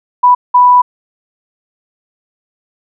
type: tone bursts at uneven times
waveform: sine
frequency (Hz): 987.8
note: B5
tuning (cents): 0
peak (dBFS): -3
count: 2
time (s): 0.23-0.35 / 0.54-0.82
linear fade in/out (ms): 10
effects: none

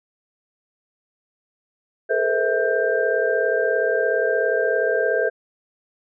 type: tone cluster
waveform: sine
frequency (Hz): 423.9 / 460.9 / 514 / 649 / 1575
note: G#4 / A#4 / C5 / E5 / G6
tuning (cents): +35 / -20 / -31 / -27 / +8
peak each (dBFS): -24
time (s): 2.09-5.3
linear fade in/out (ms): 20
effects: none

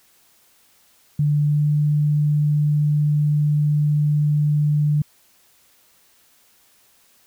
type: tone with pitch glide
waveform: sine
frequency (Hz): 147.5 to 148.7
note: D3 to D3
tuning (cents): +8 to +22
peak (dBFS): -15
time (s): 1.19-5.02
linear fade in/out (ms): 5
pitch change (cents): +14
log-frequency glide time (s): 1.46-1.64
effects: white hiss -57 dBFS RMS until 7.26 s

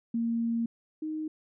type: tone pair in turn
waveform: sine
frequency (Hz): 231.3 / 311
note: A#3 / D#4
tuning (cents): -13 / -1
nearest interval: perfect fourth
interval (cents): 512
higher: second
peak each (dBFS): -26 / -31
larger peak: first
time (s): 0.14-0.66 / 1.02-1.28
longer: first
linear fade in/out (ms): 5
effects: none

